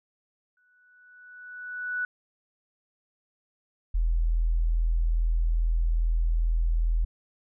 sine tone with exponential growth, 1480 Hz, F#6, in tune, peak -25 dBFS, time 0.57-2.05 s, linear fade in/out 2 ms, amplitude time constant 320 ms
sine tone, 41.2 Hz, E1, in tune, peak -21 dBFS, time 3.94-7.05 s, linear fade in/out 10 ms
effects none

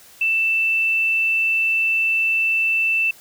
sine tone, 2660 Hz, E7, 15 cents sharp, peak -16 dBFS, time 0.21-3.11 s, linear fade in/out 5 ms, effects white hiss -47 dBFS RMS until 3.2 s

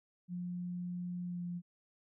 sine tone with pitch glide, 177.5 to 175.16 Hz, F3 to F3, +28 to +5 cents, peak -37 dBFS, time 0.28-1.62 s, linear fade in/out 50 ms, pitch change -23 cents, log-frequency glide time 1.24-1.43 s, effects none

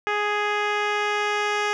10% pulse tone with low-pass filter sweep, 415.8 Hz, G#4, 2 cents sharp, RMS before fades -24 dBFS, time 0.07-1.73 s, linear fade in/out 0 ms, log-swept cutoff 2600 to 4700 Hz, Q 0.95, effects none

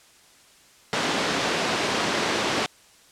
pink band-pass noise, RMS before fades -25 dBFS, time 0.93-2.66 s, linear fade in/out 0 ms, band 250 to 5300 Hz, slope 12 dB/octave, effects white hiss -54 dBFS RMS until 3.11 s + low-pass 9000 Hz 12 dB/octave

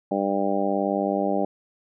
harmonic tone, 98.9 Hz, G2, 16 cents sharp, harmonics 2 / 3 / 4 / 5 / 6 / 7 / 8, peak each -28 / -28 / -30 / -31 / -27 / -32 / -29 dBFS, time 0.11-1.45 s, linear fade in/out 5 ms, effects none

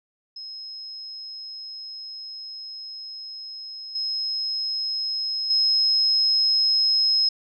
sine tone with level steps, 5140 Hz, E8, 45 cents flat, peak -34 / -24 / -17 dBFS, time 0.36-7.29 s, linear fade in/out 5 ms, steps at 3.95 / 5.5 s, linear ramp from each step 5 ms, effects none

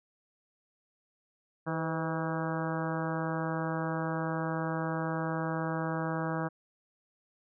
harmonic tone with a mistuned harmonic, 161 Hz, E3, 41 cents flat, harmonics 1 / 2 / 3 / 4 / 5 / 6 / 7 / 8 / 9 / 10, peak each -34 / -37 / -39 / -40 / -41 / -42 / -42 / -43 / -44 / -44 dBFS, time 1.66-6.49 s, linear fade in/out 20 ms, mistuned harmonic 3, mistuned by +57 cents, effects none

